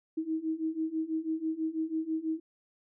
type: beating tone pair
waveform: sine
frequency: 315.7 / 321.8 Hz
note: D#4 / E4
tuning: +25 / -42 cents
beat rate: 6.1 Hz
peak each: -34 / -32 dBFS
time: 0.17-2.4 s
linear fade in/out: 10 ms
effects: none